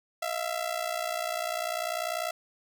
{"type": "ring-modulated tone", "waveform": "sawtooth", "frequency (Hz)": 668, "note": "E5", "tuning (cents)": 23, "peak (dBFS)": -23, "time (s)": [0.22, 2.31], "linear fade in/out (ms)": 5, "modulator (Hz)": 30.1, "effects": []}